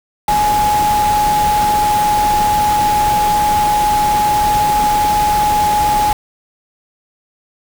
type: tone in noise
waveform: sine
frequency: 838 Hz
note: G#5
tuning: 15 cents sharp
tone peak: -11 dBFS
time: 0.28-6.13 s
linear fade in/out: 2 ms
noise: pink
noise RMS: -22 dBFS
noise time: 0.28-6.13 s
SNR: +8 dB
effects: none